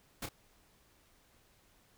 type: noise with echo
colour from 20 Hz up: pink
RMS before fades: -39 dBFS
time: 0.22-0.26 s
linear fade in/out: 5 ms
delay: 30 ms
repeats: 1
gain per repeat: -7 dB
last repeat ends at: 0.29 s
effects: pink hiss -67 dBFS RMS until 1.97 s